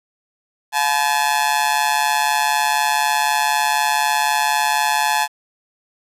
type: tone with amplitude modulation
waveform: sawtooth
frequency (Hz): 857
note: A5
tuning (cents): -46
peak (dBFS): -8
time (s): 0.72-5.28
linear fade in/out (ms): 50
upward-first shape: sine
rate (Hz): 144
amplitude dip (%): 85
effects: resampled to 32000 Hz + 8-bit